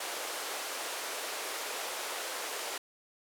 pink band-pass noise, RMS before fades -38 dBFS, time 0-2.78 s, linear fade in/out 5 ms, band 430 to 13000 Hz, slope 24 dB/octave, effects none

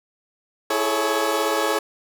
20% pulse chord, A major seventh, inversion second, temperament equal with one note detuned, 329.6 / 415.3 / 432.2 / 554.4 Hz, E4 / G#4 / A4 / C#5, 0 / 0 / -31 / 0 cents, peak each -22 / -23 / -20 / -19 dBFS, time 0.7-1.79 s, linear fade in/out 5 ms, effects none

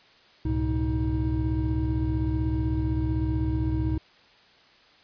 triangle tone cluster, 67.1 / 108.3 / 124.1 / 315.7 Hz, C2 / A2 / B2 / D#4, +44 / -27 / +9 / +25 cents, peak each -25 / -28 / -29 / -27 dBFS, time 0.45-3.98 s, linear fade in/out 5 ms, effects white hiss -56 dBFS RMS until 5.03 s + resampled to 11025 Hz

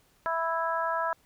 harmonic tone, 329.6 Hz, E4, in tune, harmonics 2 / 3 / 4 / 5, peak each -32 / -30 / -32 / -35 dBFS, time 0.26-1.13 s, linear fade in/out 0 ms, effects pink hiss -65 dBFS RMS until 1.25 s

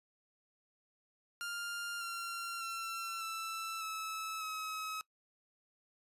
sawtooth tone with pitch steps, 1400 / 1375.2 / 1350.7 / 1326.8 / 1303.2 / 1280.1 Hz, F6 / F6 / E6 / E6 / E6 / D#6, +4 / -27 / +42 / +11 / -20 / +49 cents, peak -35 dBFS, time 1.41-5.01 s, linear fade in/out 0 ms, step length 600 ms, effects noise-tail reverb RT60 0.1 s tail -22 dB re dry + resampled to 32000 Hz

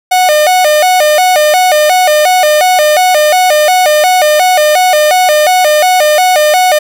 45% pulse tone with vibrato, 667 Hz, E5, 20 cents sharp, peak -5 dBFS, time 0.11-6.79 s, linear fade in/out 10 ms, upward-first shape square, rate 2.8 Hz, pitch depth 170 cents each way, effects none

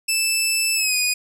15% pulse tone with pitch glide, 2638 to 2476 Hz, E7 to D#7, +1 to -9 cents, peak -11 dBFS, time 0.08-1.14 s, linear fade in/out 10 ms, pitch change -110 cents, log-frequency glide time 0.75-0.96 s, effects none

